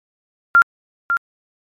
sine tone with echo, 1388 Hz, F6, 11 cents flat, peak -6 dBFS, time 0.55-0.62 s, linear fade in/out 0 ms, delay 550 ms, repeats 1, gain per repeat -8 dB, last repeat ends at 1.17 s, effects MP3 64 kbps

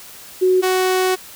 sine / sawtooth tone pair in turn, 370 / 371.8 Hz, F#4 / F#4, 0 / +8 cents, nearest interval unison, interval 8 cents, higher second, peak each -11 dBFS, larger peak neither, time 0.41-0.62 / 0.62-1.16 s, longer second, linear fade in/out 20 ms, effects white hiss -39 dBFS RMS until 1.35 s

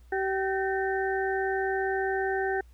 harmonic tone with a mistuned harmonic, 384.9 Hz, G4, 32 cents flat, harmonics 1 / 2 / 4 / 5, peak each -28 / -31 / -34 / -35 dBFS, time 0.12-2.61 s, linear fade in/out 5 ms, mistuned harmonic 5, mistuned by -99 cents, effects added 60 Hz sine -50 dBFS peak until 2.73 s + pink hiss -67 dBFS RMS until 2.73 s

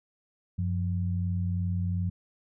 sine tone pair together, 93.3 / 176.13 Hz, F#2 / F3, +15 / +15 cents, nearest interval major seventh, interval 1100 cents, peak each -27 / -32 dBFS, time 0.58-2.1 s, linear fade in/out 10 ms, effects none

